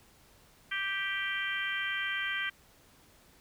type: harmonic tone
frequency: 392 Hz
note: G4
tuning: in tune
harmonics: 3 / 4 / 5 / 6 / 7 / 8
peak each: -43 / -35 / -36 / -38 / -46 / -39 dBFS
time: 0.71-2.5 s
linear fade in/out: 10 ms
effects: pink hiss -61 dBFS RMS until 3.4 s